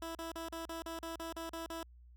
15% pulse tone bursts, 329.6 Hz, E4, in tune, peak -34 dBFS, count 11, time 0.02-1.83 s, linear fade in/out 2 ms, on 130 ms, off 38 ms, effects added 60 Hz sine -55 dBFS peak until 2.16 s

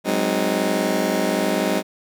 20% pulse chord, Ab dominant seventh, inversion third, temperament just, 186.89 / 207.7 / 259.6 / 311.5 Hz, Gb3 / Ab3 / C4 / Eb4, +18 / 0 / -13 / +2 cents, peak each -20 dBFS, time 0.04-1.83 s, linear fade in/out 50 ms, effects none

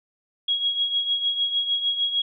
sine tone with tremolo, 3308 Hz, G#7, 8 cents flat, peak -18 dBFS, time 0.48-2.22 s, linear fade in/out 5 ms, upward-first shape triangle, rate 6.6 Hz, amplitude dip 70%, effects none

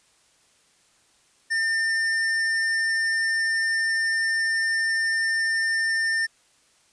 sine tone with tanh clipping, 1803 Hz, A6, 42 cents sharp, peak -23 dBFS, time 1.5-6.27 s, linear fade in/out 20 ms, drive 14 dB, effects white hiss -61 dBFS RMS until 6.92 s + resampled to 22050 Hz

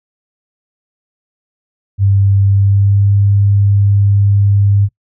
sine tone with pitch glide, 98.8 to 100.59 Hz, G2 to G2, +14 to +45 cents, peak -7 dBFS, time 1.98-4.89 s, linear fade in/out 50 ms, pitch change +31 cents, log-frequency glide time 2.47-3.18 s, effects noise-tail reverb RT60 0.1 s tail -21 dB re dry

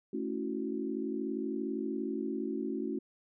sine chord, F# minor seventh, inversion first, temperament equal, 220 / 277.2 / 329.6 / 370 Hz, A3 / C#4 / E4 / F#4, 0 / 0 / 0 / 0 cents, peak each -38 / -37 / -39 / -38 dBFS, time 0.13-2.99 s, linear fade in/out 5 ms, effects none

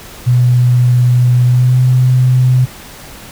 sine tone with pitch glide, 123.47 to 127.23 Hz, B2 to C3, 0 to -48 cents, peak -6 dBFS, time 0.26-2.66 s, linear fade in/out 20 ms, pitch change +52 cents, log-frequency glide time 1.47-1.79 s, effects pink hiss -33 dBFS RMS until 3.31 s

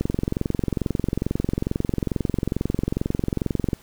click train, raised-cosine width 3 ms, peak -9 dBFS, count 84, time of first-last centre 0.01-3.732 s, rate 22.3 Hz, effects pink hiss -52 dBFS RMS until 3.82 s

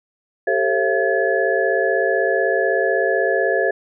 sine tone cluster, 390.9 / 446.9 / 538 / 675 / 1707 Hz, G4 / A4 / C5 / E5 / G#6, -5 / +27 / +48 / +41 / +47 cents, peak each -22 dBFS, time 0.47-3.71 s, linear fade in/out 5 ms, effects none

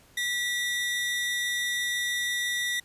45% pulse tone pair together, 1951 / 3653 Hz, B6 / A#7, -22 / -36 cents, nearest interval major seventh, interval 1086 cents, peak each -28 / -32 dBFS, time 0.17-2.8 s, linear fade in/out 5 ms, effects pink hiss -58 dBFS RMS until 2.84 s + resampled to 32000 Hz

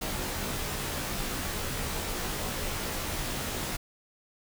pink noise with comb filter, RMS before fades -33 dBFS, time 0.01-3.77 s, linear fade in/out 10 ms, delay 18 ms, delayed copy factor -0.9, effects none

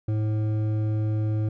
sine tone with hard clipping, 107.8 Hz, A2, 35 cents flat, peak -24 dBFS, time 0.08-1.49 s, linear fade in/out 5 ms, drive 9 dB, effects none

